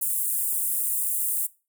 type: high-pass noise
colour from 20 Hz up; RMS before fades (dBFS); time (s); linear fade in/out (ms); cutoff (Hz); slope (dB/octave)
pink; -26; 0.01-1.47; 10; 8600; 48
effects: noise-tail reverb RT60 0.3 s tail -20 dB re dry